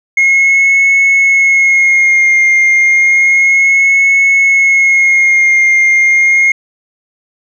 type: tone with vibrato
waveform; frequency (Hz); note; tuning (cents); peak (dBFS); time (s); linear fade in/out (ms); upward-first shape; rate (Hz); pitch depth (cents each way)
sine; 2155; C#7; -49; -3; 0.17-6.52; 5; sine; 0.31; 31
effects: tanh soft clip ceiling -4 dBFS